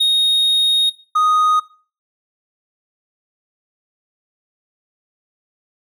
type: tone pair in turn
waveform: triangle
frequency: 3729 / 1244.4 Hz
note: A#7 / D#6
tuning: 0 / 0 cents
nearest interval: octave + perfect fifth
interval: 1900 cents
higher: first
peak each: -10 dBFS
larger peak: neither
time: 0-0.9 / 1.15-1.6 s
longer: first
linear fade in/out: 10 ms
effects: noise-tail reverb RT60 0.4 s tail -20 dB re dry